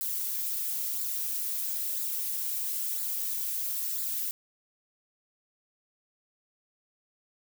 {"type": "noise with flanger", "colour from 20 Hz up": "violet", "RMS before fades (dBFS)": -32, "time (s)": [0.01, 4.31], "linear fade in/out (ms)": 0, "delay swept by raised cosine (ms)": [0.33, 6.13], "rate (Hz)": 1, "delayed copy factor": -0.55, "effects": []}